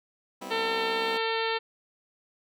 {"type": "chord", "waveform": "15% pulse", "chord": "C major seventh", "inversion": "second", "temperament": "just", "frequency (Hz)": [196.22, 245.3, 261.6, 327], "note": ["G3", "B3", "C4", "E4"], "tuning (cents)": [2, -12, 0, -14], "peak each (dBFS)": -37, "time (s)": [0.41, 1.18], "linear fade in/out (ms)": 10}
{"type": "harmonic tone", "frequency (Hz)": 450.6, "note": "A4", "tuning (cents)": 41, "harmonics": [1, 2, 3, 4, 5, 6, 7, 8, 9, 10], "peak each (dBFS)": [-30, -32, -36, -35, -38, -37, -38, -39, -40, -43], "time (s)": [0.5, 1.59], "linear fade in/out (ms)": 20}
{"effects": []}